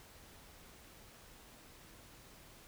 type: silence
effects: pink hiss -58 dBFS RMS until 2.67 s